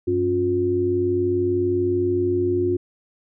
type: tone cluster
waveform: sine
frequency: 96.7 / 277.1 / 357.3 Hz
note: G2 / C#4 / F4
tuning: -23 / -1 / +40 cents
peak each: -27 / -27 / -19 dBFS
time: 0.07-2.77 s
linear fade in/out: 10 ms
effects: none